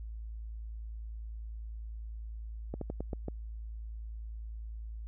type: slowing click train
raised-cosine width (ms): 2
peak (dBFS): -23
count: 6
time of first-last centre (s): 2.74-3.283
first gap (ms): 73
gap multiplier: 1.2
effects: added 55 Hz sine -39 dBFS peak until 5.07 s